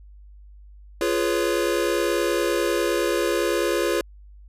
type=chord; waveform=square; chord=C# dominant seventh; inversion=first; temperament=equal with one note detuned; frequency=345.6 / 415.3 / 493.9 / 554.4 Hz; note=E#4 / G#4 / B4 / C#5; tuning=-18 / 0 / 0 / 0 cents; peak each=-25 / -27 / -28 / -28 dBFS; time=1.01-4.01 s; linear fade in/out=2 ms; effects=added 50 Hz sine -43 dBFS peak until 4.48 s + resampled to 32000 Hz